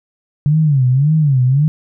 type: tone with vibrato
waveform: sine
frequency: 141 Hz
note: C#3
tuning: 30 cents sharp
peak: -9 dBFS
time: 0.46-1.68 s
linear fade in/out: 0 ms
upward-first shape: sine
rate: 1.8 Hz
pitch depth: 200 cents each way
effects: none